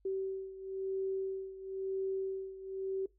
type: beating tone pair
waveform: sine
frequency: 383.8 / 384.79 Hz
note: G4 / G4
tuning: -37 / -32 cents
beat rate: 0.99 Hz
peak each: -36 / -40 dBFS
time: 0.05-3.06 s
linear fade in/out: 5 ms
effects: noise-tail reverb RT60 0.2 s tail -20 dB re dry + added 50 Hz sine -67 dBFS peak until 3.18 s